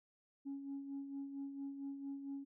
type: tone with tremolo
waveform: sine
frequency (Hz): 277.2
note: C#4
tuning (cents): 0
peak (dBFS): -39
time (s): 0.45-2.45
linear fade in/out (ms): 20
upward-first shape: sine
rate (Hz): 4.4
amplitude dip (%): 55
effects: tanh soft clip ceiling -38 dBFS